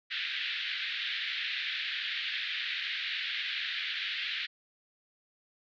white band-pass noise, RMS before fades -35 dBFS, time 0.1-4.47 s, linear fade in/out 20 ms, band 1600 to 3900 Hz, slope 48 dB/octave, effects none

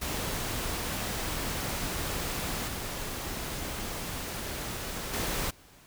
pink noise with level steps, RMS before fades -33 / -36 / -31 dBFS, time 0.01-5.51 s, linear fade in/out 10 ms, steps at 2.67 / 5.13 s, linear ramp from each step 10 ms, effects pink hiss -56 dBFS RMS until 5.86 s

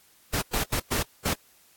pink noise bursts at uneven times, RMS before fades -26 dBFS, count 5, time 0.33-0.42 / 0.53-0.64 / 0.72-0.8 / 0.91-1.03 / 1.25-1.34 s, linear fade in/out 10 ms, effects white hiss -59 dBFS RMS until 1.76 s + AAC 64 kbps

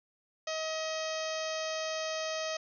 harmonic tone, 634 Hz, D#5, 32 cents sharp, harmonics 1 / 2 / 3 / 4 / 5 / 6 / 7 / 8 / 9 / 10, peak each -35 / -42 / -43 / -44 / -44 / -48 / -48 / -44 / -49 / -46 dBFS, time 0.47-2.57 s, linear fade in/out 5 ms, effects none

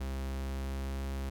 45% pulse tone with pitch glide, 66.8 to 67.46 Hz, C2 to C#2, +36 to -46 cents, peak -34 dBFS, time 0-1.3 s, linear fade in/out 10 ms, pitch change +18 cents, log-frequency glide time 0.3-0.99 s, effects none

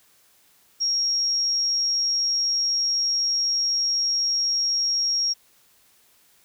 sine tone, 5588 Hz, F8, in tune, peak -20 dBFS, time 0.8-5.34 s, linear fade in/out 20 ms, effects white hiss -59 dBFS RMS until 6.44 s

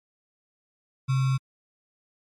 sine tone with sample-and-hold, 132.2 Hz, C3, 18 cents sharp, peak -20 dBFS, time 1.08-1.38 s, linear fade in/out 20 ms, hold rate 1225 Hz, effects low-pass 7000 Hz 12 dB/octave + MP3 64 kbps

